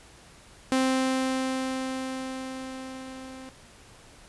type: tone with level ramp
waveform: sawtooth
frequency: 261.6 Hz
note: C4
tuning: in tune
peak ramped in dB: -17 to -37 dBFS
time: 0.72-3.49 s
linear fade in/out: 0 ms
effects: pink hiss -52 dBFS RMS until 4.28 s + resampled to 24000 Hz